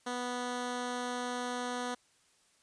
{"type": "tone", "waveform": "10% pulse", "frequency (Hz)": 246.4, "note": "B3", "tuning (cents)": -4, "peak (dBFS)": -26, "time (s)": [0.06, 1.95], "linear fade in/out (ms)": 10, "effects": ["white hiss -68 dBFS RMS until 2.62 s", "resampled to 22050 Hz"]}